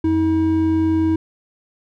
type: tone pair together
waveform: triangle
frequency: 89.7 / 319.7 Hz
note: F2 / D#4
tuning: +47 / +47 cents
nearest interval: octave + minor seventh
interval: 2200 cents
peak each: -21 / -13 dBFS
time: 0.04-1.16 s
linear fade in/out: 5 ms
effects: none